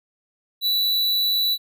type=tone; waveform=square; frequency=3951 Hz; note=B7; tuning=in tune; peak=-19 dBFS; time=0.61-1.58 s; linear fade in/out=50 ms; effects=none